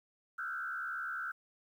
sine tone with frequency modulation, 1444 Hz, F#6, 43 cents flat, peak -36 dBFS, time 0.38-1.32 s, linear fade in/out 10 ms, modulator 71 Hz, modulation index 1.7, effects 11-bit

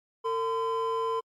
triangle tone pair together, 452.8 / 1021 Hz, A4 / C6, +50 / -43 cents, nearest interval octave + major second, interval 1407 cents, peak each -27 / -27 dBFS, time 0.24-1.21 s, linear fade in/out 20 ms, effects tanh soft clip ceiling -18 dBFS + AAC 64 kbps

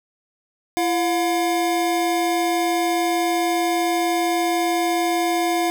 square tone pair together, 337.5 / 714 Hz, E4 / F5, +41 / +38 cents, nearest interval octave + minor second, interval 1297 cents, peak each -22 dBFS, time 0.77-5.7 s, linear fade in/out 0 ms, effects none

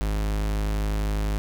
45% pulse tone, 51.91 Hz, G#1, in tune, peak -23 dBFS, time 0.01-1.38 s, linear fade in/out 0 ms, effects none

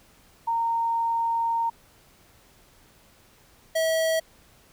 sine / square tone pair in turn, 922 / 646.1 Hz, A#5 / E5, -19 / -35 cents, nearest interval tritone, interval 616 cents, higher first, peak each -22 dBFS, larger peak neither, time 0.47-1.7 / 3.75-4.2 s, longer first, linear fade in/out 10 ms, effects pink hiss -57 dBFS RMS until 4.72 s

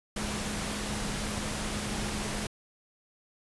sine tone in noise, 208.8 Hz, G#3, 10 cents sharp, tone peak -38 dBFS, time 0.16-2.47 s, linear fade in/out 5 ms, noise pink, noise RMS -34 dBFS, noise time 0.16-2.47 s, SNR -7 dB, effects resampled to 24000 Hz

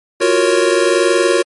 square chord, Gb major seventh, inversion third, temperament equal, 349.2 / 370 / 466.2 / 554.4 Hz, F4 / Gb4 / Bb4 / Db5, 0 / 0 / 0 / 0 cents, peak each -17 dBFS, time 0.2-1.43 s, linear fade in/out 20 ms, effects MP3 48 kbps

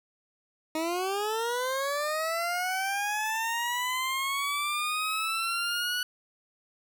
20% pulse linear sweep, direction up, 311.1 to 1480 Hz, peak -23 dBFS, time 0.75-6.03 s, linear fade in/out 2 ms, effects none

